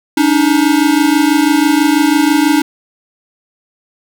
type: tone pair together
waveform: square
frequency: 285.9 / 312 Hz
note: D4 / D#4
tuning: -46 / +5 cents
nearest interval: major second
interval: 151 cents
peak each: -12 dBFS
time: 0.17-2.62 s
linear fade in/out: 5 ms
effects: none